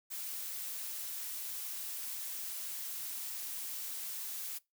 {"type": "noise", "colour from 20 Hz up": "blue", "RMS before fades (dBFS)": -41, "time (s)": [0.1, 4.59], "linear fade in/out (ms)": 20, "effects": ["noise-tail reverb RT60 0.2 s tail -22 dB re dry"]}